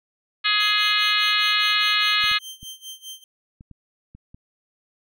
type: harmonic tone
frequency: 418.9 Hz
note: G#4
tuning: 15 cents sharp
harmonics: 3 / 4 / 5 / 6 / 7 / 8 / 9 / 10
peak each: -26 / -26 / -26 / -26 / -26 / -26 / -26 / -26 dBFS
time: 0.44-2.39 s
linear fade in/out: 20 ms
type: tone with tremolo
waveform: sawtooth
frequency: 3136 Hz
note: G7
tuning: in tune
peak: -30 dBFS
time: 0.6-3.24 s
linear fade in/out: 2 ms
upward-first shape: sine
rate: 4.9 Hz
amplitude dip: 90%
type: clicks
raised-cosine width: 5 ms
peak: -31 dBFS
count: 7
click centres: 2.24 / 2.315 / 2.63 / 3.609 / 3.713 / 4.15 / 4.345 s
effects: none